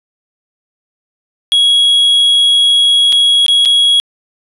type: tone with dropouts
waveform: triangle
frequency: 3322 Hz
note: G#7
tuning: in tune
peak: -5 dBFS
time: 1.52-4 s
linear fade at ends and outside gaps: 0 ms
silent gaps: 3.123-3.127 / 3.464-3.482 / 3.651-3.657 s
effects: resampled to 32000 Hz + 7-bit